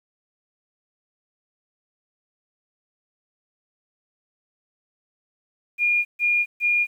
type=tone bursts; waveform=sine; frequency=2423 Hz; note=D#7; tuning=47 cents flat; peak=-17 dBFS; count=3; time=5.78-6.87 s; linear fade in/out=50 ms; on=270 ms; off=140 ms; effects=9-bit